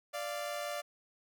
sawtooth tone pair together, 587.3 / 693 Hz, D5 / F5, 0 / -14 cents, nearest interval minor third, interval 286 cents, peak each -34 / -37 dBFS, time 0.13-0.82 s, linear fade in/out 20 ms, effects none

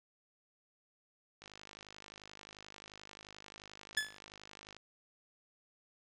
click train, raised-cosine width 0.2 ms, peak -33 dBFS, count 173, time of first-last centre 1.42-4.766 s, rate 51.4 Hz
sawtooth tone with exponential decay, 1722 Hz, A6, 38 cents flat, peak -25 dBFS, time 3.97-4.18 s, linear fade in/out 5 ms, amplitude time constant 44 ms
effects low-pass 10000 Hz 12 dB/octave

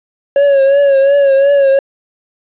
triangle tone with vibrato, 554.4 Hz, C#5, in tune, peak -4 dBFS, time 0.36-1.79 s, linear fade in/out 2 ms, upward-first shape triangle, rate 2.8 Hz, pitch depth 57 cents each way, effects resampled to 8000 Hz + 7-bit

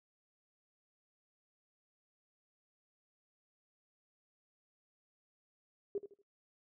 sine tone with echo, 402.5 Hz, G4, 46 cents sharp, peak -33 dBFS, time 5.95-5.98 s, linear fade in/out 2 ms, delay 79 ms, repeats 3, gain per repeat -11 dB, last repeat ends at 6.217 s, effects noise-tail reverb RT60 0.1 s tail -17 dB re dry

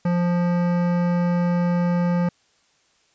sine tone with hard clipping, 175 Hz, F3, 4 cents sharp, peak -20 dBFS, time 0.05-2.29 s, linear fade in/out 5 ms, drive 16 dB, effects white hiss -62 dBFS RMS until 3.14 s + resampled to 16000 Hz

